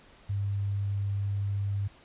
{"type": "tone", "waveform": "sine", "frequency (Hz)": 100, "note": "G2", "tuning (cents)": 35, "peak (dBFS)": -27, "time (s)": [0.29, 1.88], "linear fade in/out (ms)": 10, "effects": ["pink hiss -56 dBFS RMS until 2.04 s", "resampled to 8000 Hz"]}